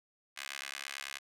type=tone with high-pass filter; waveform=15% pulse; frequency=69.2 Hz; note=C#2; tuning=2 cents flat; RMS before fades=-43 dBFS; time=0.36-1.19 s; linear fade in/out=20 ms; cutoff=2000 Hz; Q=1.3; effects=low-pass 12000 Hz 12 dB/octave